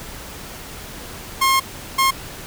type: tone bursts at uneven times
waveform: sawtooth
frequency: 1070 Hz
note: C6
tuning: 38 cents sharp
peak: -10 dBFS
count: 2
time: 1.41-1.6 / 1.98-2.11 s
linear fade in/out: 10 ms
effects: pink hiss -35 dBFS RMS until 2.46 s